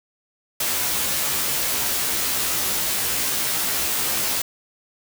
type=noise with comb filter; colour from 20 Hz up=white; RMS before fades=-23 dBFS; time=0.6-4.42 s; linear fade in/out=5 ms; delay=15 ms; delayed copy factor=+0.8; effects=none